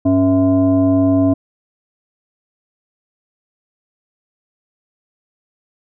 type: tone with frequency modulation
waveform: sine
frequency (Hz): 277.2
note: C#4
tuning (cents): 0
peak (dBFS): -10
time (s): 0.05-1.34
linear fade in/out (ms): 10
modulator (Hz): 377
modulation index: 0.77
effects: none